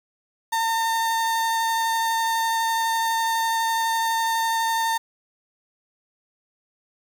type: tone with vibrato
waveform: 35% pulse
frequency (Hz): 907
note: A#5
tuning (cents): -48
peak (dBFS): -19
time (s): 0.52-4.98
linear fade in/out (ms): 10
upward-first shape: triangle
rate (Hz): 12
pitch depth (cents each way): 11
effects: 8-bit